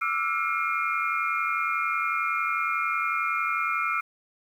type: tone cluster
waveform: sine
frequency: 1175 / 1329 / 1420 / 2149 / 2398 Hz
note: D6 / E6 / F6 / C7 / D7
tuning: +1 / +14 / +28 / +46 / +36 cents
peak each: -34 / -27 / -33 / -32 / -31 dBFS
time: 0.01-4.01 s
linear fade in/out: 10 ms
effects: 9-bit